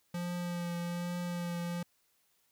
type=tone with vibrato; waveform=square; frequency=174.2 Hz; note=F3; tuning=4 cents flat; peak=-35 dBFS; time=0.14-1.83 s; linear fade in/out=5 ms; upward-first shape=triangle; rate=1.2 Hz; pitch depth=20 cents each way; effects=white hiss -73 dBFS RMS until 2.51 s